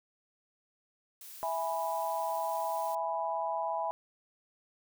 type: noise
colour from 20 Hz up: blue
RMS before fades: -48 dBFS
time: 1.21-2.95 s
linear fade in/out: 2 ms
type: chord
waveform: sine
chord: E major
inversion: none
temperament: equal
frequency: 659.3 / 830.6 / 987.8 Hz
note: E5 / G#5 / B5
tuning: 0 / 0 / 0 cents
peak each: -35 dBFS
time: 1.43-3.91 s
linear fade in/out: 0 ms
effects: none